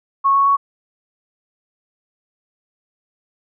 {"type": "tone with pitch steps", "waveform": "sine", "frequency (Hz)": [1100, 1107.7, 1115.4], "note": ["C#6", "C#6", "C#6"], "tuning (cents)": [-14, -2, 10], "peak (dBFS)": -11, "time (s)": [0.24, 0.57], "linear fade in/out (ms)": 20, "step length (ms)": 110, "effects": []}